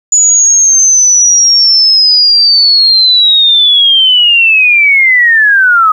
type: linear sweep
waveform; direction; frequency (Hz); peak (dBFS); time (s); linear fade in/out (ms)
sine; down; 6940 to 1244.5; -3; 0.12-5.92; 5
effects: 7-bit